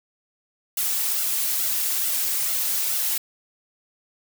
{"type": "noise with flanger", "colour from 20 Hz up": "blue", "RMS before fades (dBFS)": -24, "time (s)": [0.77, 3.18], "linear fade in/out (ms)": 5, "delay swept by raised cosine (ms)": [1.4, 3.7], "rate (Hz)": 2.3, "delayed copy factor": 0.65, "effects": []}